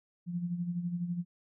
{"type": "tone with tremolo", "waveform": "sine", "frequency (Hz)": 174.5, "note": "F3", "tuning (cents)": -1, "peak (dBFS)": -29, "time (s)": [0.26, 1.25], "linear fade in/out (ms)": 50, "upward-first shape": "sine", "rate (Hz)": 12, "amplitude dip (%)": 60, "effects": []}